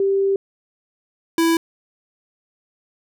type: tone pair in turn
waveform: sine / square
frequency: 392 / 330.6 Hz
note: G4 / E4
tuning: 0 / +5 cents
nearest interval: minor third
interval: 295 cents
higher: first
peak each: -15 dBFS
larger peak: neither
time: 0-0.36 / 1.38-1.57 s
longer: first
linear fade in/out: 2 ms
effects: none